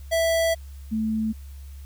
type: tone pair in turn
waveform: square / sine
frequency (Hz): 659 / 219.4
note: E5 / A3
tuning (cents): -1 / -5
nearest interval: octave + perfect fifth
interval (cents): 1904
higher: first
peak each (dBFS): -20 / -22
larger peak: first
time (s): 0.11-0.55 / 0.91-1.33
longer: first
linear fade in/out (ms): 20
effects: added 69 Hz sine -37 dBFS peak until 1.85 s + white hiss -56 dBFS RMS until 1.85 s